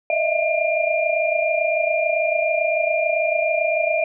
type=tone cluster; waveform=sine; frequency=614 / 645 / 672 / 2396 Hz; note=D#5 / E5 / E5 / D7; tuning=-23 / -38 / +33 / +34 cents; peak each=-23 dBFS; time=0.1-4.04 s; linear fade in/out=2 ms; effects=none